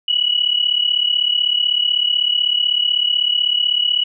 sine tone pair together, 2915 / 2951 Hz, F#7 / F#7, -26 / -5 cents, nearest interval unison, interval 21 cents, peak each -17 dBFS, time 0.08-4.04 s, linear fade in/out 5 ms, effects none

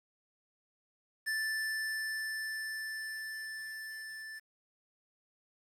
square tone with level ramp, 1760 Hz, A6, in tune, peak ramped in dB -32 to -44 dBFS, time 1.26-4.4 s, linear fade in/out 20 ms, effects resampled to 32000 Hz + 10-bit

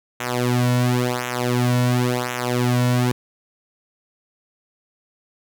sawtooth tone with flanger, 123.47 Hz, B2, in tune, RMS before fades -20 dBFS, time 0.2-3.12 s, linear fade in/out 5 ms, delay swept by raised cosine 0.21 to 2.51 ms, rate 0.94 Hz, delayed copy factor -0.95, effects none

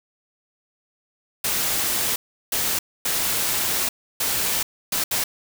white noise bursts at uneven times, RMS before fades -23 dBFS, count 6, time 1.44-2.16 / 2.52-2.79 / 3.05-3.89 / 4.2-4.63 / 4.92-5.04 / 5.11-5.24 s, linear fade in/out 5 ms, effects none

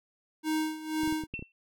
square tone with tremolo, 312.4 Hz, D#4, 7 cents sharp, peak -27 dBFS, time 0.43-1.27 s, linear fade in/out 50 ms, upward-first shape sine, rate 2 Hz, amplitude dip 80%
clicks, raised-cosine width 3 ms, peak -28 dBFS, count 7, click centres 1.034 / 1.076 / 1.125 / 1.237 / 1.339 / 1.393 / 1.425 s
sine tone with exponential decay, 2696 Hz, E7, 38 cents sharp, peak -31 dBFS, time 1.34-1.52 s, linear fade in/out 1 ms, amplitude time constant 39 ms
effects none

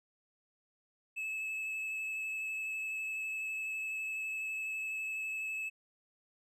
triangle tone with vibrato, 2600 Hz, E7, 24 cents flat, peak -34 dBFS, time 1.16-5.7 s, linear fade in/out 20 ms, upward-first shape triangle, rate 12 Hz, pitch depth 16 cents each way, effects none

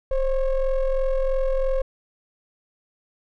triangle ring-modulated tone, 275.5 Hz, C#4, 11 cents flat, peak -14 dBFS, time 0.11-1.82 s, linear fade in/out 5 ms, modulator 254 Hz, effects none

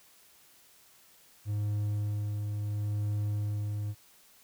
triangle tone with tremolo, 104.1 Hz, G#2, 5 cents sharp, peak -26 dBFS, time 1.45-3.95 s, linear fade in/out 50 ms, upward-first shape sine, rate 0.73 Hz, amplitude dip 30%, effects white hiss -60 dBFS RMS until 4.43 s

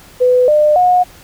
sine tone with pitch steps, 500 / 601.5 / 723.6 Hz, B4 / D5 / F#5, +21 / +41 / -39 cents, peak -7 dBFS, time 0.2-1.04 s, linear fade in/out 20 ms, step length 280 ms, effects pink hiss -41 dBFS RMS until 1.23 s

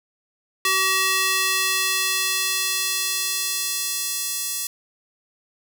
square tone with high-pass filter sweep, 380 Hz, F#4, 46 cents sharp, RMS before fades -23 dBFS, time 0.65-4.67 s, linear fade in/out 2 ms, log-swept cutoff 1500 to 6500 Hz, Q 0.73, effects none

